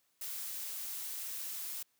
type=noise; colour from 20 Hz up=blue; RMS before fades=-41 dBFS; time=0.21-1.83 s; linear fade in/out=5 ms; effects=white hiss -75 dBFS RMS until 1.99 s + high-pass 100 Hz 12 dB/octave